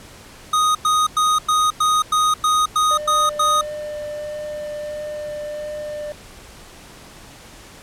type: tone bursts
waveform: square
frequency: 1244.5 Hz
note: D#6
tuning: in tune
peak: -15 dBFS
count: 10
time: 0.53-3.612 s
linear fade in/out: 5 ms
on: 220 ms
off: 98 ms
type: tone with vibrato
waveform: triangle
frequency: 599 Hz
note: D5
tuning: 34 cents sharp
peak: -24 dBFS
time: 2.91-6.12 s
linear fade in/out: 0 ms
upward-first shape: triangle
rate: 1.5 Hz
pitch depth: 9 cents each way
effects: pink hiss -42 dBFS RMS until 7.82 s + low-pass 11000 Hz 12 dB/octave